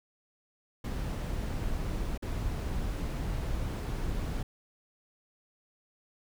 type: noise with dropouts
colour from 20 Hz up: brown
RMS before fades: -33 dBFS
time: 0.84-4.43 s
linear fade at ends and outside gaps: 5 ms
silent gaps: 2.177-2.223 s
effects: none